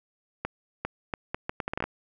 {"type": "accelerating click train", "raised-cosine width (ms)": 0.5, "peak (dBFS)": -14, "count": 12, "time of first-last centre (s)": [0.45, 1.84], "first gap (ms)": 400, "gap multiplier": 0.72, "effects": []}